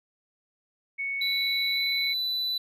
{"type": "tone", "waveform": "sine", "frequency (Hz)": 2217, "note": "C#7", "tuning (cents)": 0, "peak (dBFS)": -28, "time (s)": [0.98, 2.14], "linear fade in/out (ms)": 20}
{"type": "tone with pitch glide", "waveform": "triangle", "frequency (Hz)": [3951, 3983], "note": ["B7", "B7"], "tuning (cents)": [0, 14], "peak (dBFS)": -25, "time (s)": [1.21, 2.58], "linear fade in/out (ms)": 5, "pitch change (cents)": 14, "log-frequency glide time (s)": [1.72, 1.81]}
{"effects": []}